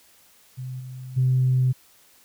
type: tone with level steps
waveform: sine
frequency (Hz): 128.5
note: C3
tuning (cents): -31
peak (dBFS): -30 / -34 / -16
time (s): 0.57-1.73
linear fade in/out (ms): 20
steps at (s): 0.79 / 1.16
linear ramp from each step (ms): 20
effects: tanh soft clip ceiling -12 dBFS + white hiss -56 dBFS RMS until 2.24 s